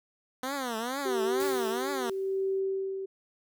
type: tone with vibrato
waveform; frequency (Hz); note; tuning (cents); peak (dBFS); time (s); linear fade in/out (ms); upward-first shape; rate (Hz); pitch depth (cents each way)
10% pulse; 250; B3; +21; -23; 0.43-2.1; 2; triangle; 2.2; 250
type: tone with tremolo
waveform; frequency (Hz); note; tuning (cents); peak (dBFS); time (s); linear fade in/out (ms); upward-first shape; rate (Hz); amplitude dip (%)
sine; 385.8; G4; -28; -26; 1.05-3.06; 10; sine; 0.86; 55
type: noise with exponential decay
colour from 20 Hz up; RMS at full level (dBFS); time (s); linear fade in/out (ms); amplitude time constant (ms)
white; -39; 1.4-2.6; 2; 260
effects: none